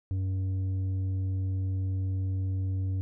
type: tone with tanh clipping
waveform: sine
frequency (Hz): 94.8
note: F#2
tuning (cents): +43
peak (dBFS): -28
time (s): 0.11-3.01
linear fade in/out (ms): 0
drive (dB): 6
effects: none